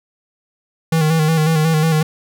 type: tone with vibrato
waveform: square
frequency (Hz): 158.4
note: D#3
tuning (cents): +31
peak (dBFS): -13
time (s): 0.92-2.03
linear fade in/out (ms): 5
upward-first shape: square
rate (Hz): 5.5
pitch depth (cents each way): 42
effects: none